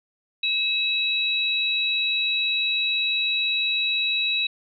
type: tone pair together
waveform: sine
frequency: 2588 / 3878 Hz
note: E7 / B7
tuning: -32 / -32 cents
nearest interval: perfect fifth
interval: 700 cents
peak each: -24 / -23 dBFS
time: 0.43-4.47 s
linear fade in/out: 5 ms
effects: none